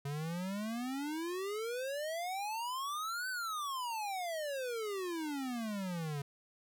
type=exponential two-way sweep; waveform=square; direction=up then down; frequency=138.59 to 1543 to 138.59 Hz; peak=-37 dBFS; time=0.05-6.22 s; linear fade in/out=5 ms; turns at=3.29 s; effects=none

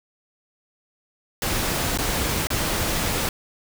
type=noise with dropouts; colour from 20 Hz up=pink; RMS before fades=-24 dBFS; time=1.42-3.29 s; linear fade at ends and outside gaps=2 ms; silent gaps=1.975-1.986 / 2.471-2.503 s; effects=none

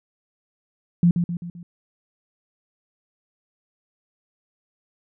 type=tone with echo; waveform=sine; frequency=173 Hz; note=F3; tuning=16 cents flat; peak=-12 dBFS; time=1.03-1.11 s; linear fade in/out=2 ms; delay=130 ms; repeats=4; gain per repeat=-6 dB; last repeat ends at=1.63 s; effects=none

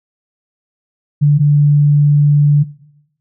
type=tone pair in turn; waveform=sine; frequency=146.1 / 146.1 Hz; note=D3 / D3; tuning=-9 / -9 cents; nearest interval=unison; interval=0 cents; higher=neither; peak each=-6 dBFS; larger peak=neither; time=1.21-1.39 / 1.39-2.64 s; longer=second; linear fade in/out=20 ms; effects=noise-tail reverb RT60 0.9 s tail -20 dB re dry

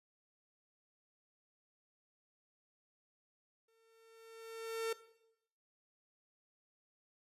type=tone with exponential growth; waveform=45% pulse; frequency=452 Hz; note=A4; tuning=47 cents sharp; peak=-33 dBFS; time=3.68-4.93 s; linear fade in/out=5 ms; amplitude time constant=270 ms; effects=noise-tail reverb RT60 0.8 s tail -17 dB re dry + resampled to 32000 Hz

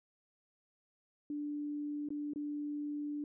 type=tone with dropouts; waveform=sine; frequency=293.7 Hz; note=D4; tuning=in tune; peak=-36 dBFS; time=1.3-3.24 s; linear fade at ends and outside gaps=2 ms; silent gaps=2.088-2.104 / 2.335-2.359 s; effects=none

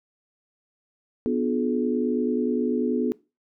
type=chord; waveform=sine; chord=B diminished seventh; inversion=none; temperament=just; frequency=246.9 / 296.3 / 355.6 / 426.7 Hz; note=B3 / D4 / F4 / Ab4; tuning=0 / +15 / +31 / +47 cents; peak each=-24 / -30 / -29 / -27 dBFS; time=1.26-3.12 s; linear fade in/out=0 ms; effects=noise-tail reverb RT60 0.3 s tail -22 dB re dry

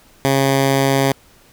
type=tone; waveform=10% pulse; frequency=136.3 Hz; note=C#3; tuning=29 cents flat; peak=-5 dBFS; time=0.25-1.12 s; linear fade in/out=0 ms; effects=pink hiss -50 dBFS RMS until 1.52 s

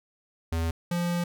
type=tone pair in turn; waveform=square; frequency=82.41 / 173.77 Hz; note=E2 / F3; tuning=0 / -8 cents; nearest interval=octave + minor second; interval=1292 cents; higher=second; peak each=-26 dBFS; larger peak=neither; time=0.52-0.71 / 0.91-1.24 s; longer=second; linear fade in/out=5 ms; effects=none

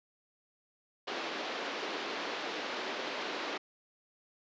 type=band-pass noise; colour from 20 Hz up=pink; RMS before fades=-38 dBFS; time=1.07-3.58 s; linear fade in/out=10 ms; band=300 to 4500 Hz; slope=24 dB/octave; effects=resampled to 16000 Hz

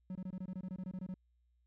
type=tone bursts; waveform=triangle; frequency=185 Hz; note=F#3; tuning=in tune; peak=-37 dBFS; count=14; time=0.1-1.141 s; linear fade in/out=2 ms; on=53 ms; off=23 ms; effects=added 60 Hz sine -70 dBFS peak until 1.66 s

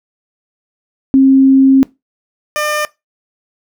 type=tone pair in turn; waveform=sine / 15% pulse; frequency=267.9 / 601.4 Hz; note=C4 / D5; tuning=+41 / +41 cents; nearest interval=octave + major second; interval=1400 cents; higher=second; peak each=-4 / -8 dBFS; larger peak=first; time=1.14-1.83 / 2.56-2.85 s; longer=first; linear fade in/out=0 ms; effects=noise-tail reverb RT60 0.2 s tail -20 dB re dry

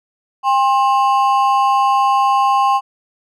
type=ring-modulated tone; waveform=triangle; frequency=932 Hz; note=A#5; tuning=1 cent flat; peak=-6 dBFS; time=0.43-2.81 s; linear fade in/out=50 ms; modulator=130 Hz; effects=none

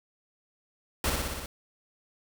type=noise with echo; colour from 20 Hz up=pink; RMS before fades=-27 dBFS; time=1.04-1.1 s; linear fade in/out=2 ms; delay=60 ms; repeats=6; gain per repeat=-2 dB; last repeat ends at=1.46 s; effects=none

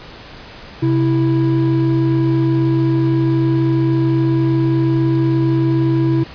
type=tone pair together; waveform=triangle; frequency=131.74 / 328.9 Hz; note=C3 / E4; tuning=+12 / -4 cents; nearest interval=octave + major third; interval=1584 cents; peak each=-13 dBFS; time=0.82-6.24 s; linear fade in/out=10 ms; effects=pink hiss -36 dBFS RMS until 6.34 s + resampled to 11025 Hz

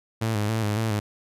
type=tone with vibrato; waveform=sawtooth; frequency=108.1 Hz; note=A2; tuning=30 cents flat; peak=-19 dBFS; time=0.21-1 s; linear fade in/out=10 ms; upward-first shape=square; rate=3.6 Hz; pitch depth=58 cents each way; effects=resampled to 32000 Hz

